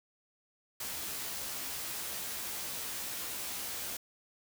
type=noise with comb filter; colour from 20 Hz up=white; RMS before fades=-39 dBFS; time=0.8-3.97 s; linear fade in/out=5 ms; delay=15 ms; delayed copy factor=+0.95; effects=none